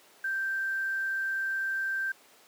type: tone with quantisation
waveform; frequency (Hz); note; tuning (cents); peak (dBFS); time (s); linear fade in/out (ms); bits
sine; 1568; G6; 0; -28; 0.24-2.12; 5; 9
effects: pink hiss -57 dBFS RMS until 2.47 s + high-pass 400 Hz 12 dB/octave